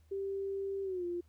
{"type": "tone with pitch glide", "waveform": "sine", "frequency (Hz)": [392, 349.2], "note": ["G4", "F4"], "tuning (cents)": [0, 0], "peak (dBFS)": -34, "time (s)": [0.11, 1.21], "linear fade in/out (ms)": 10, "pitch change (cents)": -200, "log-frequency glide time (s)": [0.83, 1.05], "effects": ["added 78 Hz sine -61 dBFS peak until 1.28 s", "pink hiss -75 dBFS RMS until 1.28 s"]}